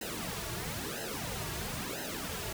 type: noise with flanger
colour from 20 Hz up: pink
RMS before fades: -38 dBFS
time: 0.01-2.53 s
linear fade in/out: 5 ms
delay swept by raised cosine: 0.86 to 3.96 ms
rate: 1 Hz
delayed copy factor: -0.9
effects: none